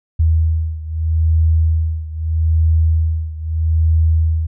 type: beating tone pair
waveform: sine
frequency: 80 / 80.79 Hz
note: D#2 / E2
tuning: +49 / -34 cents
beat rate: 0.79 Hz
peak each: -14 / -17 dBFS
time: 0.19-4.47 s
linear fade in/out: 10 ms
effects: none